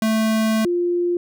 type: tone pair in turn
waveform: square / sine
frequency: 220 / 350.2 Hz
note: A3 / F4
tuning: 0 / +5 cents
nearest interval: minor sixth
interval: 805 cents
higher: second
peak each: -17 dBFS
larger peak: neither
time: 0.02-0.65 / 0.65-1.17 s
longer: first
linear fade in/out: 2 ms
effects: none